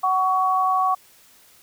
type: tone pair together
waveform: sine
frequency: 748.8 / 1122 Hz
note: F#5 / C#6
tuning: +20 / +21 cents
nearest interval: perfect fifth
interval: 701 cents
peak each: -21 / -19 dBFS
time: 0.03-0.95 s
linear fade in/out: 10 ms
effects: white hiss -53 dBFS RMS until 1.62 s